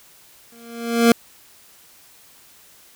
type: tone with exponential growth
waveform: 25% pulse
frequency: 233.1 Hz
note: A#3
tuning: in tune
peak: -5 dBFS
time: 0.52-1.12 s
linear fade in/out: 2 ms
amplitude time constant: 130 ms
effects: white hiss -50 dBFS RMS until 2.95 s